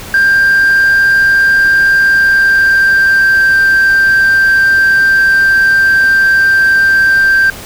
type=tone with pitch glide; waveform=sine; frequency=1588 to 1574.3 Hz; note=G6 to G6; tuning=+22 to +7 cents; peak=-3 dBFS; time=0.14-7.5 s; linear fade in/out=2 ms; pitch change=-15 cents; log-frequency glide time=1.89-3.42 s; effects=tanh soft clip ceiling -4 dBFS + pink hiss -28 dBFS RMS until 7.65 s